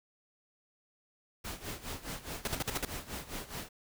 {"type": "noise with tremolo", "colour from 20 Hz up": "pink", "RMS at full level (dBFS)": -39, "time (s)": [1.44, 3.69], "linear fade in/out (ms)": 10, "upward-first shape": "sine", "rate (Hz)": 4.8, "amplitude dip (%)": 80}
{"type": "noise bursts", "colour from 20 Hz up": "pink", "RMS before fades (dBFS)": -33, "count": 6, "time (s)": [2.45, 2.85], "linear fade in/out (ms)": 2, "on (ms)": 25, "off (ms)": 50}
{"effects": []}